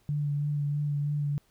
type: tone with vibrato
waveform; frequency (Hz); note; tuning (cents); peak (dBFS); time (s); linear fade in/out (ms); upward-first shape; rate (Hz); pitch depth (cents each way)
sine; 145.8; D3; -12; -26; 0.09-1.38; 0; sine; 3.1; 20
effects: pink hiss -67 dBFS RMS until 1.5 s